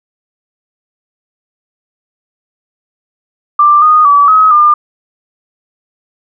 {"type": "tone with pitch steps", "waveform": "sine", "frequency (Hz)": [1182, 1234, 1148, 1273, 1202], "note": ["D6", "D#6", "D6", "D#6", "D6"], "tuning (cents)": [11, -15, -40, 39, 40], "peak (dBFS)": -3, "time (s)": [3.59, 4.74], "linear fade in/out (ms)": 5, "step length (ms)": 230, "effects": []}